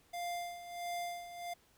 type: tone with tremolo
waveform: square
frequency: 698.5 Hz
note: F5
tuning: in tune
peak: -37 dBFS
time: 0.13-1.54 s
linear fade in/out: 10 ms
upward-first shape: sine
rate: 1.5 Hz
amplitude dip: 70%
effects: pink hiss -68 dBFS RMS until 1.77 s